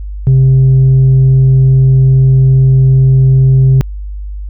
sine tone with tanh clipping, 132.4 Hz, C3, 21 cents sharp, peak -4 dBFS, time 0.27-3.81 s, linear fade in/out 0 ms, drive 1 dB, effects added 50 Hz sine -19 dBFS peak until 4.49 s

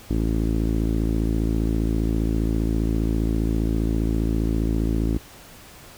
sawtooth tone with low-pass filter, 55 Hz, A1, in tune, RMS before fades -22 dBFS, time 0.1-5.18 s, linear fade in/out 5 ms, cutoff 310 Hz, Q 3, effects pink hiss -45 dBFS RMS until 5.97 s

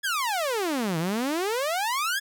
sawtooth exponential two-way sweep, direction down then up, 1719 to 155.56 to 1719 Hz, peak -21 dBFS, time 0.03-2.2 s, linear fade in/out 20 ms, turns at 0.98 s, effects none

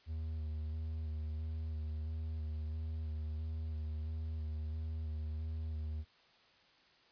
triangle tone with vibrato, 78.2 Hz, D#2, 9 cents sharp, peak -35 dBFS, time 0.06-6.05 s, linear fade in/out 50 ms, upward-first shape square, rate 1.5 Hz, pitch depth 22 cents each way, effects white hiss -66 dBFS RMS until 7.11 s + resampled to 11025 Hz

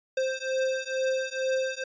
square beating tone pair, 523 / 525.2 Hz, C5 / C5, -1 / +6 cents, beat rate 2.2 Hz, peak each -30 dBFS, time 0.17-1.84 s, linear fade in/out 5 ms, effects resampled to 16000 Hz

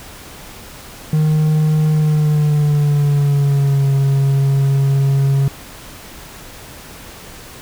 triangle tone with pitch glide, 154.3 to 137.47 Hz, D#3 to C#3, -14 to -14 cents, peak -9 dBFS, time 1.13-5.48 s, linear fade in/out 2 ms, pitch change -200 cents, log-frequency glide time 1.91-3.9 s, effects pink hiss -36 dBFS RMS until 7.61 s

